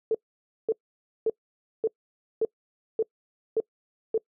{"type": "tone bursts", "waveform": "sine", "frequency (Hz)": 443.7, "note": "A4", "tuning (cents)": 14, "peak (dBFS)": -20, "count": 8, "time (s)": [0.11, 4.178], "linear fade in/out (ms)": 2, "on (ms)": 36, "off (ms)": 540, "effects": ["noise-tail reverb RT60 0.1 s tail -25 dB re dry"]}